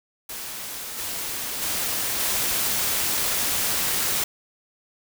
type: noise with level steps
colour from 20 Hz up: white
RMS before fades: -34 / -30 / -26 / -24 dBFS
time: 0.29-4.24 s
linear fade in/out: 5 ms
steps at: 0.97 / 1.61 / 2.19 s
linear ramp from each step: 20 ms
effects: none